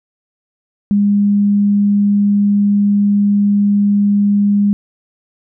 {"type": "tone", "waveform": "sine", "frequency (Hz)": 203.4, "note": "G#3", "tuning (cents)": -36, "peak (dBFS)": -9, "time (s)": [0.91, 4.73], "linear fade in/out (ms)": 0, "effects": []}